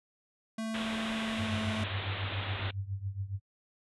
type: tone with pitch glide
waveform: square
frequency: 222.1 to 217.8 Hz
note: A3 to A3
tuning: +16 to -17 cents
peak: -34 dBFS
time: 0.58-1.84 s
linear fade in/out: 5 ms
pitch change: -33 cents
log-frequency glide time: 1.43-1.51 s
type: low-pass noise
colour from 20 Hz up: white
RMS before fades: -39 dBFS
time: 0.74-2.71 s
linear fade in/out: 5 ms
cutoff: 3800 Hz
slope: 96 dB/octave
type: tone with tremolo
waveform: sine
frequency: 98 Hz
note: G2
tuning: in tune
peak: -30 dBFS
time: 1.37-3.4 s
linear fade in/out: 50 ms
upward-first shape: triangle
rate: 7.2 Hz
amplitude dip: 90%
effects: noise-tail reverb RT60 0.1 s tail -26 dB re dry + resampled to 24000 Hz